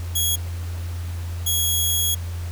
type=tone pair in turn; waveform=10% pulse; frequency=3322 / 3322 Hz; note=G#7 / G#7; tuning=0 / 0 cents; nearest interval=unison; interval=0 cents; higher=neither; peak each=-11 / -11 dBFS; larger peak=neither; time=0.15-0.36 / 1.46-2.15 s; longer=second; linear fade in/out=10 ms; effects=added 86 Hz sine -26 dBFS peak until 2.51 s + pink hiss -42 dBFS RMS until 2.51 s